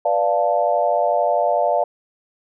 sine chord, B half-diminished seventh, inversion none, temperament equal, 493.9 / 587.3 / 698.5 / 880 Hz, B4 / D5 / F5 / A5, 0 / 0 / 0 / 0 cents, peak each -25 / -19 / -19 / -24 dBFS, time 0.05-1.84 s, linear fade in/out 5 ms, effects none

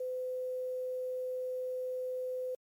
sine tone with quantisation, 508 Hz, B4, 49 cents sharp, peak -34 dBFS, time 0-2.55 s, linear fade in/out 5 ms, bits 10, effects AAC 64 kbps

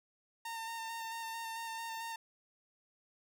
sawtooth tone with vibrato, 910 Hz, A#5, 42 cents flat, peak -36 dBFS, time 0.45-2.16 s, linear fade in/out 5 ms, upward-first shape square, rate 4.5 Hz, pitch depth 15 cents each way, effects none

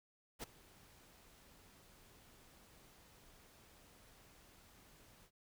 pink noise with ADSR envelope, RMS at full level -43 dBFS, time 0.39-5.31 s, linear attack 44 ms, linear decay 9 ms, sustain -21 dB, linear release 69 ms, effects none

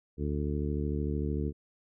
harmonic tone, 73.3 Hz, D2, 3 cents flat, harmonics 1 / 2 / 3 / 4 / 5 / 6, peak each -32 / -35 / -37 / -38 / -39 / -40 dBFS, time 0.17-1.53 s, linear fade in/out 50 ms, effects none

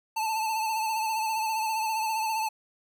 square tone with vibrato, 880 Hz, A5, in tune, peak -27 dBFS, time 0.16-2.49 s, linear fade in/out 10 ms, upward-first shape triangle, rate 15 Hz, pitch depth 52 cents each way, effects none

